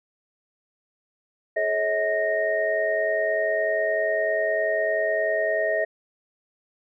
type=tone cluster; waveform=sine; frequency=425.8 / 549 / 639 / 1857 Hz; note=G#4 / C#5 / D#5 / A#6; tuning=+43 / -17 / +46 / -7 cents; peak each=-30 / -30 / -23 / -27 dBFS; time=1.56-5.85 s; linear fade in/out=10 ms; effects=none